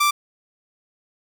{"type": "tone", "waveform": "sawtooth", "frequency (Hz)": 1174.7, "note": "D6", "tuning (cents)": 0, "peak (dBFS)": -12, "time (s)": [0, 0.11], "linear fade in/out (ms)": 10, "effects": []}